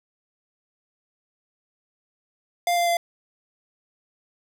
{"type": "tone with pitch steps", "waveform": "square", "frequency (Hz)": [698.5, 692.9, 687.3], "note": ["F5", "F5", "F5"], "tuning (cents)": [0, -14, -28], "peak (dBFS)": -20, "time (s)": [2.67, 2.97], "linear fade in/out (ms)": 2, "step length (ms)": 100, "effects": []}